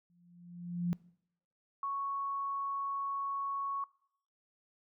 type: tone with exponential growth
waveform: sine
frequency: 174.5 Hz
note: F3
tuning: 1 cent flat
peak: -27 dBFS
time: 0.1-0.93 s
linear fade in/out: 0 ms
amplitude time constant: 180 ms
type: tone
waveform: sine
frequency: 1108.7 Hz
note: C#6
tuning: in tune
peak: -33 dBFS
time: 1.83-3.84 s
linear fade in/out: 2 ms
effects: noise-tail reverb RT60 0.7 s tail -23 dB re dry